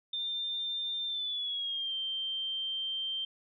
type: tone with pitch glide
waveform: sine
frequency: 3597 to 3150 Hz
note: A7 to G7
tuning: +37 to +8 cents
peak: -32 dBFS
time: 0.13-3.25 s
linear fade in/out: 5 ms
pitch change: -229 cents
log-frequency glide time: 1.05-1.93 s
effects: none